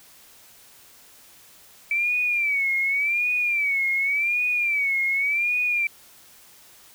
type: tone with vibrato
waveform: sine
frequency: 2306 Hz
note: D7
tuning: 32 cents flat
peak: -20 dBFS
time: 1.91-5.87 s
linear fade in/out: 2 ms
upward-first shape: sine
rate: 0.88 Hz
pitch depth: 120 cents each way
effects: white hiss -51 dBFS RMS until 6.94 s